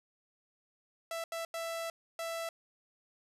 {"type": "tone bursts at uneven times", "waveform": "sawtooth", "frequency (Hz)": 663, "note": "E5", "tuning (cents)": 10, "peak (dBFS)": -32, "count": 4, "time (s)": [[1.11, 1.24], [1.32, 1.45], [1.54, 1.9], [2.19, 2.49]], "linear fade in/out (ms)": 2, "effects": ["resampled to 32000 Hz", "10-bit"]}